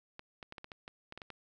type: clicks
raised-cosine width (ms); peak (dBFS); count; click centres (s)
0.3; -29; 11; 0.194 / 0.428 / 0.524 / 0.582 / 0.644 / 0.718 / 0.879 / 1.124 / 1.176 / 1.218 / 1.303
effects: none